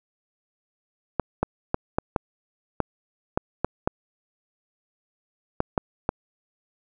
clicks, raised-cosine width 1 ms, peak -7 dBFS, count 12, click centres 1.197 / 1.43 / 1.744 / 1.985 / 2.162 / 2.803 / 3.375 / 3.646 / 3.875 / 5.604 / 5.778 / 6.091 s, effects none

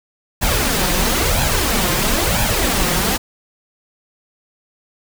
pink noise with flanger, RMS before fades -17 dBFS, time 0.41-3.18 s, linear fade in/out 20 ms, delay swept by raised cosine 1.2 to 5.7 ms, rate 1 Hz, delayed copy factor +0.65, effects none

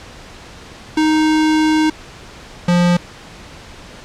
square tone pair in turn, 311.1 / 175.61 Hz, D#4 / F3, 0 / +10 cents, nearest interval minor seventh, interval 990 cents, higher first, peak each -12 / -11 dBFS, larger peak second, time 0.97-1.9 / 2.68-2.97 s, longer first, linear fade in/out 5 ms, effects pink hiss -37 dBFS RMS until 4.04 s + low-pass 6000 Hz 12 dB/octave

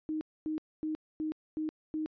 sine tone bursts, 311.1 Hz, D#4, in tune, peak -31 dBFS, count 6, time 0.09-2.06 s, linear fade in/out 0 ms, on 120 ms, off 250 ms, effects resampled to 11025 Hz

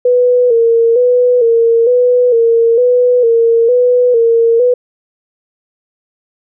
sine tone with vibrato, 477.2 Hz, A#4, 41 cents sharp, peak -6 dBFS, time 0.05-4.74 s, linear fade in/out 5 ms, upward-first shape square, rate 1.1 Hz, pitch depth 60 cents each way, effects none

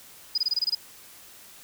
sine tone bursts, 4962 Hz, D#8, 6 cents flat, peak -21 dBFS, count 8, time 0.35-0.75 s, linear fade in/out 5 ms, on 29 ms, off 24 ms, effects white hiss -49 dBFS RMS until 1.63 s

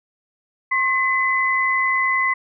sine tone pair together, 1071.1 / 2022 Hz, C6 / B6, +40 / +40 cents, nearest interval major seventh, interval 1100 cents, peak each -21 / -18 dBFS, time 0.71-2.34 s, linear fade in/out 10 ms, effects none

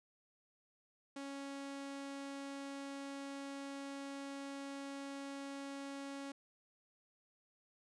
sawtooth tone, 277.2 Hz, C#4, in tune, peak -40 dBFS, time 1.16-6.32 s, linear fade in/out 5 ms, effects resampled to 22050 Hz

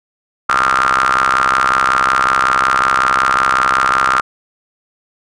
sawtooth ring-modulated tone, 65.41 Hz, C2, in tune, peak -4 dBFS, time 0.49-4.21 s, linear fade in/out 5 ms, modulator 1300 Hz, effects resampled to 22050 Hz

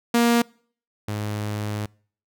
sawtooth tone pair in turn, 235.7 / 104.99 Hz, A#3 / G#2, +19 / +19 cents, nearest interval octave + major second, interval 1400 cents, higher first, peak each -12 / -22 dBFS, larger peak first, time 0.14-0.42 / 1.08-1.86 s, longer second, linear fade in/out 5 ms, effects noise-tail reverb RT60 0.5 s tail -26 dB re dry

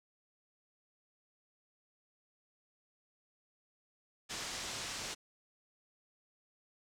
white low-pass noise, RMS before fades -42 dBFS, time 4.29-5.15 s, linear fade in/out 20 ms, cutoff 7300 Hz, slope 24 dB/octave, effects none

